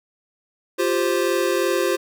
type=chord; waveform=square; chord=F suspended second; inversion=none; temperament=equal; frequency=349.2 / 392 / 523.3 Hz; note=F4 / G4 / C5; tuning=0 / 0 / 0 cents; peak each=-23 / -24 / -24 dBFS; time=0.78-1.97 s; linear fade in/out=20 ms; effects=none